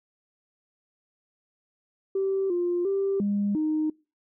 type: tone with pitch steps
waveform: sine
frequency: 387.4 / 351.2 / 392.4 / 203.1 / 309.4 Hz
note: G4 / F4 / G4 / G#3 / D#4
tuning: -20 / +10 / +2 / -38 / -10 cents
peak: -22 dBFS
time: 2.15-3.9 s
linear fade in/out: 5 ms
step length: 350 ms
effects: noise-tail reverb RT60 0.3 s tail -25 dB re dry + tanh soft clip ceiling -18 dBFS